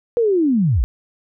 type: linear sweep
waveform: sine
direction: down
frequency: 487.9 to 41.2 Hz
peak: -13 dBFS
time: 0.17-0.84 s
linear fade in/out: 0 ms
effects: none